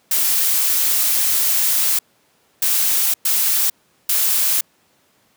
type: noise bursts at uneven times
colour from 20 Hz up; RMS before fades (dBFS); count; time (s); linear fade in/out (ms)
blue; -17; 4; 0.11-1.99 / 2.62-3.14 / 3.25-3.7 / 4.09-4.61; 5
effects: pink hiss -59 dBFS RMS until 5.36 s + high-pass 150 Hz 12 dB/octave